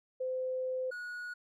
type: tone pair in turn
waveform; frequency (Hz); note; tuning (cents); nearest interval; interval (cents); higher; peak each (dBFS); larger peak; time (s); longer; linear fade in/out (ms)
sine / triangle; 514 / 1457; C5 / F#6; -31 / -27; octave + tritone; 1804; second; -32 / -37; first; 0.2-0.91 / 0.91-1.34; first; 10
effects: none